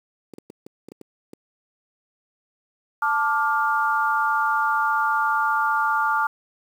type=clicks; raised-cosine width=3 ms; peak=-18 dBFS; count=8; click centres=0.337 / 0.384 / 0.501 / 0.665 / 0.886 / 0.919 / 1.013 / 1.334 s
type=chord; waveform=sine; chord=D minor; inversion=second; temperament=just; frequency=881 / 1174.7 / 1409.6 Hz; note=A5 / D6 / F6; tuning=+2 / 0 / +16 cents; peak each=-23 dBFS; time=3.02-6.27 s; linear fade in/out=5 ms
effects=high-pass 400 Hz 12 dB/octave + 8-bit